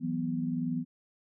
sine chord, E suspended second, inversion none, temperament just, 164.81 / 185.42 / 247.2 Hz, E3 / F#3 / B3, 0 / +4 / +2 cents, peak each -34 / -37 / -31 dBFS, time 0-0.85 s, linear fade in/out 50 ms, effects none

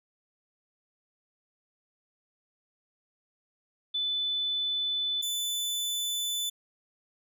sine / sawtooth tone pair in turn, 3500 / 3500 Hz, A7 / A7, -10 / -10 cents, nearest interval unison, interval 0 cents, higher neither, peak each -27 / -26 dBFS, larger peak second, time 3.94-5.22 / 5.22-6.5 s, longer neither, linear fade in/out 10 ms, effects none

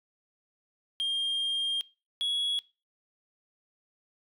sine tone pair in turn, 3211 / 3349 Hz, G7 / G#7, +41 / +14 cents, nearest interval minor second, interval 73 cents, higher second, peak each -24 dBFS, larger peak neither, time 1-1.81 / 2.21-2.59 s, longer first, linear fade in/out 0 ms, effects noise-tail reverb RT60 0.3 s tail -23 dB re dry + tanh soft clip ceiling -26 dBFS

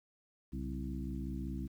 harmonic tone with a mistuned harmonic, 65.3 Hz, C2, 3 cents flat, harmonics 1 / 2 / 3 / 4 / 5, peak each -40 / -45 / -43 / -44 / -47 dBFS, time 0.52-1.68 s, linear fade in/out 20 ms, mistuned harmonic 2, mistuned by +120 cents, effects 11-bit

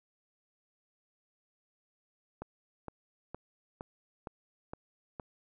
click train, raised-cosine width 1 ms, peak -26 dBFS, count 7, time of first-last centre 2.42-5.198 s, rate 2.16 Hz, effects none

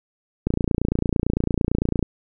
click train, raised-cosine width 3 ms, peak -7 dBFS, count 46, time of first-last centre 0.47-2.027 s, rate 28.9 Hz, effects none

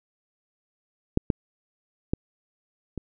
clicks, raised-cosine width 3 ms, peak -6 / -8 / -10 / -19 dBFS, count 4, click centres 1.174 / 1.302 / 2.135 / 2.977 s, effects none

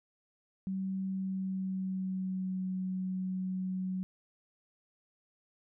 sine tone with pitch glide, 190.8 to 186.33 Hz, G3 to F#3, -47 to +12 cents, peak -32 dBFS, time 0.67-4.03 s, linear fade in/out 0 ms, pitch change -41 cents, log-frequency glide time 1.07-2.67 s, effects none

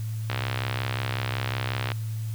click train, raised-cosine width 0.3 ms, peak -12 dBFS, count 107, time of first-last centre 0.3-1.918 s, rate 65.5 Hz, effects added 110 Hz sine -28 dBFS peak until 2.34 s + white hiss -49 dBFS RMS until 2.34 s

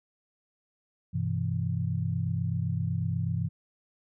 sine chord, E minor, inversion first, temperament equal with one note detuned, 98 / 125.99 / 164.81 Hz, G2 / B2 / E3, 0 / +35 / 0 cents, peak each -31 dBFS, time 1.13-3.49 s, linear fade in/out 20 ms, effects none

